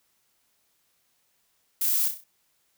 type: noise with echo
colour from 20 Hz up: violet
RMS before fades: -25 dBFS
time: 1.81-2.08 s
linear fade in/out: 5 ms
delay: 32 ms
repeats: 5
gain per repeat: -6 dB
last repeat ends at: 2.24 s
effects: white hiss -70 dBFS RMS until 2.77 s